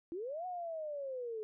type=linear two-way sweep; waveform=sine; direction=up then down; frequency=319.7 to 740 to 422.1 Hz; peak=-38 dBFS; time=0.12-1.43 s; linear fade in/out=0 ms; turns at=0.46 s; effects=none